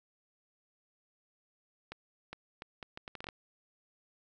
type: accelerating click train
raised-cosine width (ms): 0.3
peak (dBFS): -26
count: 11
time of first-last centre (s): 1.92-3.288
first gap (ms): 410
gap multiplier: 0.71
effects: none